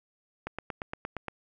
click train, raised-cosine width 0.5 ms, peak -19 dBFS, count 8, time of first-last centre 0.47-1.283 s, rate 8.61 Hz, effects none

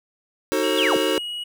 square chord, D# diminished seventh, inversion none, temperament just, 311.1 / 373.4 / 448 / 537.6 Hz, D#4 / F#4 / A4 / C5, 0 / +16 / +31 / +47 cents, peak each -26 dBFS, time 0.52-1.18 s, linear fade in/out 0 ms
triangle tone with pitch glide, 2874 to 2907 Hz, F7 to F#7, +49 to -31 cents, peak -26 dBFS, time 0.63-1.44 s, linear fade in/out 10 ms, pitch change +20 cents, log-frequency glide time 1-1.33 s
sine linear sweep, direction down, 3700 to 42.22 Hz, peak -20 dBFS, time 0.77-0.97 s, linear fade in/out 20 ms
effects none

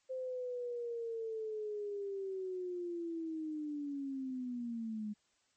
sine linear sweep, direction down, 521 to 207.4 Hz, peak -37 dBFS, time 0.09-5.14 s, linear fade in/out 20 ms, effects white hiss -75 dBFS RMS until 5.56 s + MP3 32 kbps

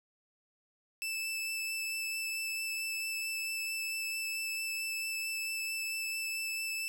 sawtooth tone with vibrato, 2637 Hz, E7, in tune, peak -31 dBFS, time 1.02-6.88 s, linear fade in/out 0 ms, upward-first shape sine, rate 4.5 Hz, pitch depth 9 cents each way, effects none

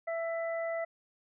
harmonic tone, 664 Hz, E5, 12 cents sharp, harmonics 1 / 2 / 3, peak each -32 / -45 / -41 dBFS, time 0.07-0.85 s, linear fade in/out 10 ms, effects none

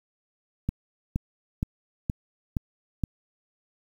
click train, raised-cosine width 5 ms, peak -13 dBFS, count 6, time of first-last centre 0.69-3.037 s, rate 2.13 Hz, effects 8-bit

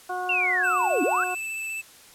harmonic tone, 363.9 Hz, F#4, 29 cents flat, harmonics 1 / 2 / 3 / 4, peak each -35 / -29 / -35 / -35 dBFS, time 0.09-1.35 s, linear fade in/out 10 ms
sine linear two-way sweep, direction down then up, 2792 to 261.9 to 1570 Hz, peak -21 dBFS, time 0.29-1.24 s, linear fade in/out 5 ms, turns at 1.03 s
square tone with vibrato, 2637 Hz, E7, in tune, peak -30 dBFS, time 0.63-1.82 s, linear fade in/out 20 ms, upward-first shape triangle, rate 15 Hz, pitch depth 14 cents each way
effects white hiss -50 dBFS RMS until 2.14 s + low-pass 12000 Hz 12 dB/octave

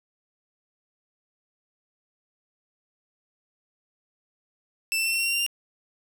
sawtooth tone with pitch steps, 2658 / 2676 / 2695 / 2714 / 2733 / 2752 / 2771 / 2790 Hz, E7 / E7 / E7 / E7 / F7 / F7 / F7 / F7, +14 / +25 / +38 / +50 / -38 / -26 / -14 / -2 cents, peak -20 dBFS, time 4.92-5.464 s, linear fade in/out 0 ms, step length 68 ms, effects none

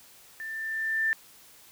sine tone with level ramp, 1781 Hz, A6, 21 cents sharp, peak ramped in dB -35 to -22 dBFS, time 0.4-1.13 s, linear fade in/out 0 ms, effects white hiss -54 dBFS RMS until 1.71 s

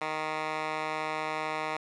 10% pulse tone with band-pass filter, 155.56 Hz, D#3, in tune, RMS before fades -33 dBFS, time 0.01-1.77 s, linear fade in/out 5 ms, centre 1500 Hz, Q 1.3, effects resampled to 22050 Hz + 9-bit

